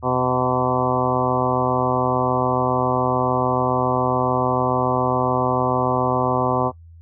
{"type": "harmonic tone with a mistuned harmonic", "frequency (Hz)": 127, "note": "B2", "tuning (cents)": 49, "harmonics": [1, 2, 3, 4, 5, 6, 7, 8, 9], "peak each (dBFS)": [-26, -26, -26, -26, -26, -26, -26, -26, -26], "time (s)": [0.02, 6.72], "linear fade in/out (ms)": 50, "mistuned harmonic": 6, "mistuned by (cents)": -18, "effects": ["noise-tail reverb RT60 0.1 s tail -21 dB re dry", "added 83 Hz sine -41 dBFS peak until 7.01 s"]}